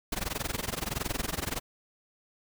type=noise with amplitude modulation; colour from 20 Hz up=pink; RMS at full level=-30 dBFS; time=0.12-1.6 s; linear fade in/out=5 ms; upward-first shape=sine; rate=21.5 Hz; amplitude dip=95%; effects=none